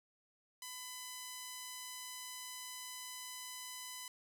5% pulse tone, 1005 Hz, B5, 30 cents sharp, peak -33 dBFS, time 0.62-4.08 s, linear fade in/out 2 ms, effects none

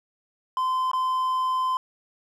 triangle tone with dropouts, 1030 Hz, C6, 28 cents flat, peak -20 dBFS, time 0.57-1.77 s, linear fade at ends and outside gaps 1 ms, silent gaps 0.915-0.933 s, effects none

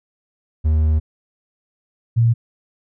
triangle / sine tone pair in turn, 77.78 / 116.2 Hz, D#2 / A#2, 0 / -5 cents, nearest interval perfect fifth, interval 695 cents, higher second, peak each -11 dBFS, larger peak neither, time 0.64-1 / 2.16-2.34 s, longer first, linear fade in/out 20 ms, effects none

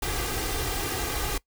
pink noise with comb filter, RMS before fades -29 dBFS, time 0.02-1.38 s, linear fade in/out 5 ms, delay 2.5 ms, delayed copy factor +0.65, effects noise-tail reverb RT60 0.1 s tail -21 dB re dry

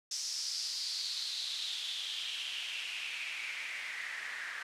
white noise with band-pass filter sweep, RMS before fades -39 dBFS, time 0.11-4.63 s, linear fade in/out 5 ms, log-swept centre 5600 to 1700 Hz, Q 5.3, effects low-pass 10000 Hz 12 dB/octave

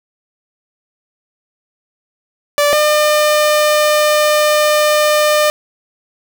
sawtooth tone pair in turn, 583 / 602.5 Hz, D5 / D5, -13 / +44 cents, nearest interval minor second, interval 57 cents, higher second, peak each -6 dBFS, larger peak neither, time 2.58-2.73 / 2.73-5.5 s, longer second, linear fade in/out 0 ms, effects none

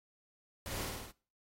pink noise with echo, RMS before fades -42 dBFS, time 0.66-0.85 s, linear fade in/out 0 ms, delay 52 ms, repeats 5, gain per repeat -2 dB, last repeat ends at 1.11 s, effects noise-tail reverb RT60 0.4 s tail -22 dB re dry + AAC 48 kbps

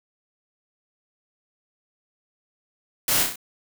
white noise with echo, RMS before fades -22 dBFS, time 3.08-3.23 s, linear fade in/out 2 ms, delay 32 ms, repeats 4, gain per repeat -4 dB, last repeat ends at 3.358 s, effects none

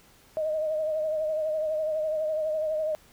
sine tone with vibrato, 622.3 Hz, D#5, in tune, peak -25 dBFS, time 0.37-2.95 s, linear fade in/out 0 ms, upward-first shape triangle, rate 12 Hz, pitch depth 51 cents each way, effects pink hiss -57 dBFS RMS until 3.12 s

